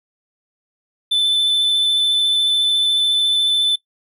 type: tone with vibrato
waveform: triangle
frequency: 3520 Hz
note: A7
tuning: in tune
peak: -12 dBFS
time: 1.11-3.76 s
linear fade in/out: 10 ms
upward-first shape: square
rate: 14 Hz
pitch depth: 9 cents each way
effects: noise-tail reverb RT60 0.1 s tail -19 dB re dry